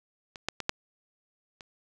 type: clicks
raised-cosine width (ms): 0.2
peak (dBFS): -24 / -11 / -16 / -8 / -27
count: 5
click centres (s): 0.358 / 0.486 / 0.603 / 0.694 / 1.608
effects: none